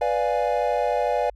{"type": "chord", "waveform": "triangle", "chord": "B diminished seventh", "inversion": "none", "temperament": "equal", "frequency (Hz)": [493.9, 587.3, 698.5, 830.6], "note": ["B4", "D5", "F5", "Ab5"], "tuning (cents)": [0, 0, 0, 0], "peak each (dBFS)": [-24, -23, -24, -25], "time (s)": [0.01, 1.3], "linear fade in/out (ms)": 5, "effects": ["added 50 Hz sine -45 dBFS peak until 1.35 s"]}